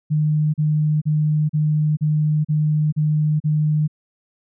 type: tone bursts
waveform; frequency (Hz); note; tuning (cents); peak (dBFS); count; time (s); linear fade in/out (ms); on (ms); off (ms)
sine; 152.3; D#3; -37; -15; 8; 0.1-3.879; 20; 440; 37
effects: none